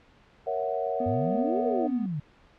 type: chord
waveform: sine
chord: F# dominant seventh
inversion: first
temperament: equal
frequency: 466.2 / 554.4 / 659.3 / 740 Hz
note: A#4 / C#5 / E5 / F#5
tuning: 0 / 0 / 0 / 0 cents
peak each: -32 dBFS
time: 0.46-1.88 s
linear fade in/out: 20 ms
type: tone with vibrato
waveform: triangle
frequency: 246.6 Hz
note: B3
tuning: 2 cents flat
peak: -28 dBFS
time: 1-2.06 s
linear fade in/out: 5 ms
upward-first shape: triangle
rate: 1.4 Hz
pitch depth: 11 cents each way
type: exponential two-way sweep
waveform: sine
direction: up then down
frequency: 92.5 to 493.9 to 140 Hz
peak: -28 dBFS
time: 1.06-2.2 s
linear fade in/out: 5 ms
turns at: 1.65 s
effects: pink hiss -58 dBFS RMS until 2.58 s + low-pass 3000 Hz 12 dB/octave